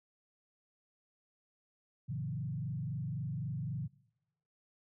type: tone with frequency modulation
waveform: sine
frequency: 138.59 Hz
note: C#3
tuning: in tune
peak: -35 dBFS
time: 2.08-3.88 s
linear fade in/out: 20 ms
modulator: 23.8 Hz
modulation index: 1.3
effects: noise-tail reverb RT60 0.9 s tail -22 dB re dry